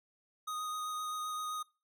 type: tone with vibrato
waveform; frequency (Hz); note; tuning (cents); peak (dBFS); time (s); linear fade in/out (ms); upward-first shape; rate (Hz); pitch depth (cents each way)
square; 1244; D#6; -1; -37; 0.47-1.63; 10; sine; 7.7; 11
effects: noise-tail reverb RT60 0.3 s tail -22 dB re dry